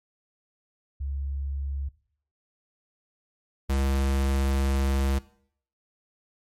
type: tone pair in turn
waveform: sine / square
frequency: 69.3 / 67.87 Hz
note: C#2 / C#2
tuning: 0 / -36 cents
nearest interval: unison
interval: 36 cents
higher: first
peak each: -28 / -23 dBFS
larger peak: second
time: 1-1.89 / 3.69-5.19 s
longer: second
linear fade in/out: 10 ms
effects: noise-tail reverb RT60 0.6 s tail -19 dB re dry + MP3 64 kbps